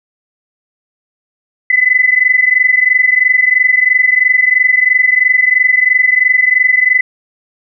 sine tone pair together, 2000 / 2023 Hz, B6 / B6, +21 / +41 cents, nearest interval unison, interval 20 cents, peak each -10 dBFS, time 1.7-7.01 s, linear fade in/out 5 ms, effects none

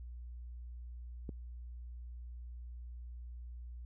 click, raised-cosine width 3 ms, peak -29 dBFS, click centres 1.292 s, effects added 60 Hz sine -44 dBFS peak until 3.85 s

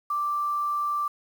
sine tone with quantisation, 1174.7 Hz, D6, in tune, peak -24 dBFS, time 0.1-1.08 s, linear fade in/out 5 ms, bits 8, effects none

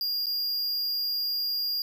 square tone with dropouts, 4823 Hz, D8, 45 cents sharp, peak -27 dBFS, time 0.01-1.82 s, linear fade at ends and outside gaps 1 ms, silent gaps 0.259-0.267 s, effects none

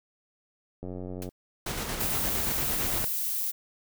click train, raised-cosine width 2 ms, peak -25 dBFS, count 43, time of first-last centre 0.83-1.29 s, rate 91.4 Hz
white noise with exponential decay, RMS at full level -38 dBFS, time 1.22-1.32 s, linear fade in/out 1 ms, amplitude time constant 20 ms
pink noise with tremolo, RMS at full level -32 dBFS, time 1.66-3.05 s, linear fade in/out 5 ms, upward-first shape square, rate 8.7 Hz, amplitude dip 30%
violet noise, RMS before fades -30 dBFS, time 1.99-3.52 s, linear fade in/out 20 ms
effects none

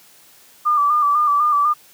sine tone with vibrato, 1182 Hz, D6, 11 cents sharp, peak -13 dBFS, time 0.65-1.74 s, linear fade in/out 20 ms, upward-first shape square, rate 4 Hz, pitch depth 38 cents each way, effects white hiss -49 dBFS RMS until 1.93 s + high-pass 100 Hz 12 dB/octave

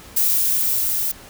violet noise with level ramp, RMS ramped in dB -17 to -22 dBFS, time 0.16-1.12 s, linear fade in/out 10 ms, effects pink hiss -42 dBFS RMS until 1.29 s

